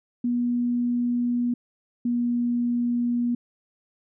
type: tone pair in turn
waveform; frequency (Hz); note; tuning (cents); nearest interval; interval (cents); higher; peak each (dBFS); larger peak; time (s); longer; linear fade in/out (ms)
sine; 242 / 240.3; B3 / B3; -35 / -47; unison; 12; first; -21; neither; 0.24-1.54 / 2.05-3.35; neither; 5
effects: none